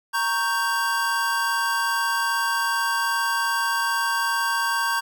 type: chord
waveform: square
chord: G diminished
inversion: first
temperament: equal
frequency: 932.3 / 1108.7 / 1568 Hz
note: Bb5 / Db6 / G6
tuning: 0 / 0 / 0 cents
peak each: -27 / -28 / -25 dBFS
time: 0.13-5.01 s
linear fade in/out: 20 ms
effects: none